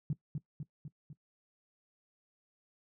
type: tone with echo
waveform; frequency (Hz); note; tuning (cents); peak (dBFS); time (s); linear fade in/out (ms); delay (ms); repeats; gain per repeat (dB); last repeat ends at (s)
sine; 147.5; D3; +8; -29; 0.1-0.13; 2; 250; 4; -4; 1.13
effects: noise-tail reverb RT60 0.1 s tail -19 dB re dry